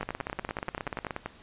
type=two click trains; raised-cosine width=0.5 ms; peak=-17 / -17 dBFS; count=14 / 19; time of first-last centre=0.01-1.26 / 0.03-1.108 s; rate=10.4 / 16.7 Hz; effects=pink hiss -54 dBFS RMS until 1.42 s + resampled to 8000 Hz